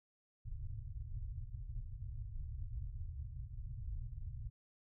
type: low-pass noise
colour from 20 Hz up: pink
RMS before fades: -44 dBFS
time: 0.45-4.5 s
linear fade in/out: 10 ms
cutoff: 130 Hz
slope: 96 dB/octave
effects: none